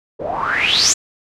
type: noise with low-pass filter sweep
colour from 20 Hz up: white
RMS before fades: -17 dBFS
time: 0.19-0.94 s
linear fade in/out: 20 ms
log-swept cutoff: 470 to 7300 Hz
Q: 9.5
effects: none